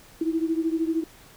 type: beating tone pair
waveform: sine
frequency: 321.6 / 334.6 Hz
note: E4 / E4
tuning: -43 / +26 cents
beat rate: 13 Hz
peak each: -24 / -27 dBFS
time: 0.21-1.04 s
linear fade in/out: 5 ms
effects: pink hiss -51 dBFS RMS until 1.36 s